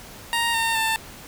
15% pulse tone with pitch steps, 932.3 / 911.5 / 891.2 Hz, A#5 / A#5 / A5, 0 / -39 / +22 cents, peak -14 dBFS, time 0.33-0.96 s, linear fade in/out 0 ms, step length 210 ms, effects pink hiss -42 dBFS RMS until 1.27 s

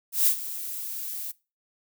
violet noise with ADSR envelope, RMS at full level -19 dBFS, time 0.12-1.32 s, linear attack 150 ms, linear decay 80 ms, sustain -15 dB, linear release 14 ms, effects noise-tail reverb RT60 0.3 s tail -22 dB re dry

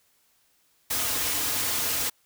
white noise with comb filter, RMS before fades -27 dBFS, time 0.9-2.1 s, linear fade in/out 10 ms, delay 5.2 ms, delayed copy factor -0.65, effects white hiss -66 dBFS RMS until 2.25 s

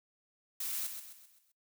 blue noise with echo, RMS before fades -37 dBFS, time 0.6-0.87 s, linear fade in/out 5 ms, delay 130 ms, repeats 5, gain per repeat -7 dB, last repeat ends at 1.52 s, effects noise-tail reverb RT60 0.2 s tail -24 dB re dry

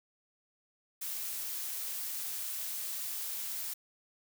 blue noise, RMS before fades -38 dBFS, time 1.01-3.74 s, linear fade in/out 10 ms, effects none

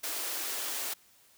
white high-pass noise, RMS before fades -35 dBFS, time 0.03-0.94 s, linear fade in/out 10 ms, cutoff 280 Hz, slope 48 dB/octave, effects white hiss -62 dBFS RMS until 1.37 s

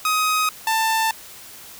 sawtooth tone pair in turn, 1258 / 889.5 Hz, D#6 / A5, +19 / +19 cents, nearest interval tritone, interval 600 cents, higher first, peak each -14 / -14 dBFS, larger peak neither, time 0.05-0.49 / 0.67-1.11 s, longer neither, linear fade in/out 2 ms, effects white hiss -41 dBFS RMS until 1.79 s

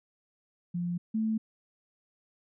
sine tone pair in turn, 174.61 / 220 Hz, F3 / A3, 0 / 0 cents, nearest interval major third, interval 400 cents, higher second, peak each -29 / -26 dBFS, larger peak second, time 0.74-0.98 / 1.14-1.38 s, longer neither, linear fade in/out 10 ms, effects none

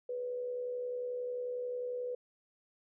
sine tone with amplitude modulation, 493.9 Hz, B4, in tune, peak -33 dBFS, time 0.09-2.15 s, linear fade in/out 5 ms, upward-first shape sine, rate 71.2 Hz, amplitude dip 40%, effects none

